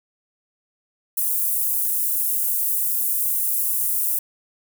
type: high-pass noise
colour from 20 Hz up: pink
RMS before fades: -22 dBFS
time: 1.17-4.19 s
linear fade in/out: 5 ms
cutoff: 11000 Hz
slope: 24 dB/octave
effects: none